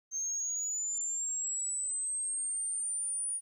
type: linear sweep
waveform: sine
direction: up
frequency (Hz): 6320 to 9590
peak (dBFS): -31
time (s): 0.11-3.41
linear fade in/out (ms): 50
effects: tanh soft clip ceiling -27 dBFS + 12-bit